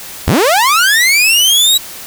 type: linear sweep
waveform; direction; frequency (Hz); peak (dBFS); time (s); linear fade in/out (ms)
sawtooth; up; 38.36 to 3900; -4; 0.27-1.78; 10
effects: white hiss -29 dBFS RMS until 2.06 s